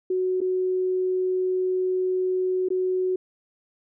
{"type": "tone with dropouts", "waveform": "sine", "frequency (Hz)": 370, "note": "F#4", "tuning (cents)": 0, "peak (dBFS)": -21, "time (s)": [0.1, 3.16], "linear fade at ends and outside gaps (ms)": 5, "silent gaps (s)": [[0.406, 0.414], [2.687, 2.703]], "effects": []}